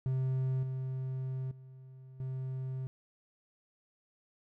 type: tone with level steps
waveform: triangle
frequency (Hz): 130.81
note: C3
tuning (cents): 0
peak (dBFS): -27 / -32 / -47 / -33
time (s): 0.06-2.87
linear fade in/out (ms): 0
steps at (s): 0.63 / 1.51 / 2.2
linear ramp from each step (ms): 2
effects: none